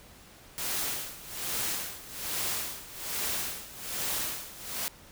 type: noise with tremolo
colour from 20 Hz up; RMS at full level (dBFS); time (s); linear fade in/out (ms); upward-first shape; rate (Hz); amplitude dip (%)
white; -31; 0.58-4.88; 0; sine; 1.2; 85
effects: pink hiss -53 dBFS RMS until 5.11 s